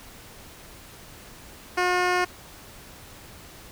10% pulse tone with low-pass filter, 360 Hz, F#4, 47 cents flat, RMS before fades -23 dBFS, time 1.77-2.25 s, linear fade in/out 10 ms, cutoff 6000 Hz, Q 0.53, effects pink hiss -46 dBFS RMS until 3.71 s

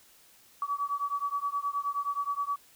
sine beating tone pair, 1137 / 1146.5 Hz, C#6 / D6, +44 / -42 cents, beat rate 9.5 Hz, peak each -32 / -32 dBFS, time 0.62-2.56 s, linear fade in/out 2 ms, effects white hiss -59 dBFS RMS until 2.75 s

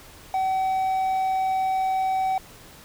triangle tone with quantisation, 760 Hz, F#5, 46 cents sharp, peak -19 dBFS, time 0.34-2.38 s, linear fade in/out 2 ms, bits 8, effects pink hiss -47 dBFS RMS until 2.84 s

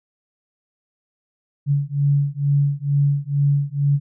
sine beating tone pair, 141.2 / 143.4 Hz, C#3 / D3, +32 / -41 cents, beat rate 2.2 Hz, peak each -19 / -19 dBFS, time 1.66-4 s, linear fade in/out 50 ms, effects none

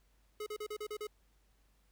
square tone bursts, 423.8 Hz, G#4, 35 cents sharp, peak -39 dBFS, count 7, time 0.4-1.07 s, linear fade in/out 5 ms, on 64 ms, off 37 ms, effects added 50 Hz sine -68 dBFS peak until 1.91 s + pink hiss -75 dBFS RMS until 1.91 s

